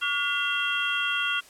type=tone cluster; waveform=sine; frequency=1140 / 1431 / 2013 / 2735 / 3240 Hz; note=C#6 / F6 / B6 / F7 / G#7; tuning=+48 / +42 / +33 / -37 / -43 cents; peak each=-34 / -28 / -37 / -29 / -30 dBFS; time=0.01-1.41 s; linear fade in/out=20 ms; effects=white hiss -52 dBFS RMS until 1.49 s + low-pass 11000 Hz 12 dB/octave